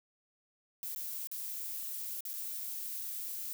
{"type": "noise with dropouts", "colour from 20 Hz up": "violet", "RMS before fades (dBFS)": -40, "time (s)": [0.83, 3.53], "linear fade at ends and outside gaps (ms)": 0, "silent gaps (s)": [[0.948, 0.961], [1.272, 1.315], [2.206, 2.252], [2.332, 2.338]], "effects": []}